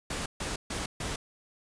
pink noise bursts, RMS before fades -34 dBFS, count 4, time 0.1-1.16 s, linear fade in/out 5 ms, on 160 ms, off 140 ms, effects resampled to 22050 Hz

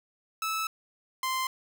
sawtooth tone pair in turn, 1307 / 1041.6 Hz, E6 / C6, -15 / -8 cents, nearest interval major third, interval 393 cents, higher first, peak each -25 / -24 dBFS, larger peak second, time 0.42-0.67 / 1.23-1.47 s, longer first, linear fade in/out 2 ms, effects none

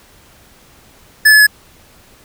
square tone with pitch steps, 1732 / 1716.1 / 1700.3 Hz, A6 / A6 / G#6, -28 / -44 / +40 cents, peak -5 dBFS, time 1.25-1.469 s, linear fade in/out 10 ms, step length 73 ms, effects pink hiss -46 dBFS RMS until 2.24 s

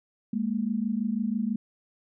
sine tone pair together, 206.1 / 232.2 Hz, G#3 / A#3, -13 / -7 cents, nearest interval major second, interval 206 cents, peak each -28 dBFS, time 0.33-1.56 s, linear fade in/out 5 ms, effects none

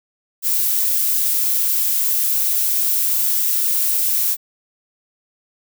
violet noise, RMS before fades -18 dBFS, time 0.42-4.37 s, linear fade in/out 50 ms, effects none

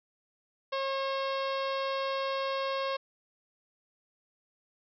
harmonic tone with a mistuned harmonic, 541 Hz, C#5, 42 cents flat, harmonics 1 / 2 / 3 / 4 / 5 / 6 / 7 / 8 / 9 / 10, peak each -32 / -34 / -43 / -45 / -44 / -45 / -46 / -47 / -50 / -54 dBFS, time 0.72-2.97 s, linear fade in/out 10 ms, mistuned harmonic 9, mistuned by +17 cents, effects none

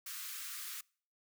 white high-pass noise, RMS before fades -44 dBFS, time 0.06-0.81 s, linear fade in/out 5 ms, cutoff 1100 Hz, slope 96 dB/octave, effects noise-tail reverb RT60 0.5 s tail -26 dB re dry

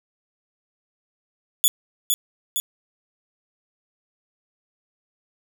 5% pulse tone with echo, 3429 Hz, A7, 45 cents flat, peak -6 dBFS, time 1.64-1.68 s, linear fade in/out 0 ms, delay 460 ms, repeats 2, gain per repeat -4 dB, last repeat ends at 2.6 s, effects none

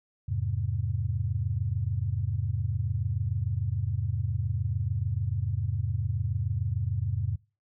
sine chord, E augmented, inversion none, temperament equal with one note detuned, 84.43 / 103.83 / 130.81 Hz, E2 / G#2 / B#2, +42 / 0 / 0 cents, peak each -32 / -29 / -32 dBFS, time 0.28-7.36 s, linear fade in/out 10 ms, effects noise-tail reverb RT60 0.3 s tail -24 dB re dry

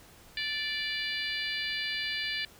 harmonic tone, 585 Hz, D5, 7 cents flat, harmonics 3 / 4 / 5 / 6 / 7 / 8, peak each -36 / -37 / -38 / -39 / -39 / -40 dBFS, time 0.37-2.45 s, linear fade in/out 2 ms, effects pink hiss -55 dBFS RMS until 2.59 s

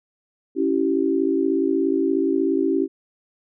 sine chord, C# diminished, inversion none, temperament equal with one note detuned, 277.2 / 329.6 / 386.4 Hz, C#4 / E4 / G4, 0 / 0 / -25 cents, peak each -22 dBFS, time 0.55-2.88 s, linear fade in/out 50 ms, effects none

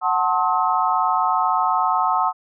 sine chord, F# diminished seventh, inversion none, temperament just, 740 / 888 / 1065.6 / 1278.7 Hz, F#5 / A5 / C6 / Eb6, 0 / +16 / +31 / +47 cents, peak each -22 dBFS, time 0.01-2.33 s, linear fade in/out 50 ms, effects none

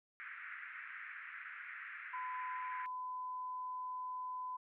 pink band-pass noise, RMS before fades -49 dBFS, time 0.2-2.86 s, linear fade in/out 0 ms, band 1400 to 2200 Hz, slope 48 dB/octave
sine tone, 1008 Hz, B5, 35 cents sharp, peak -40 dBFS, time 2.13-4.57 s, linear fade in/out 10 ms
effects none

